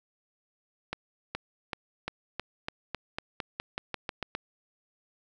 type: accelerating click train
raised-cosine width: 0.3 ms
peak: -16 dBFS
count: 15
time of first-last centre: 0.93-4.35 s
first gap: 420 ms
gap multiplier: 0.91
effects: none